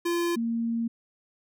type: tone pair in turn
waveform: square / sine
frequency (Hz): 343.6 / 230.9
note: F4 / A#3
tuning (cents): -28 / -16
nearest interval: perfect fifth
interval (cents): 688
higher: first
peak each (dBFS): -25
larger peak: neither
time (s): 0.05-0.36 / 0.36-0.88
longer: second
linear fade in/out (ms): 10
effects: none